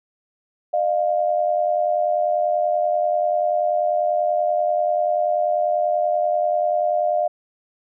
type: tone pair together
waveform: sine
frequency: 610 / 700.3 Hz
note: D#5 / F5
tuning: -34 / +5 cents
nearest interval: major second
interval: 239 cents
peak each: -20 dBFS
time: 0.73-7.28 s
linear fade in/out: 10 ms
effects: none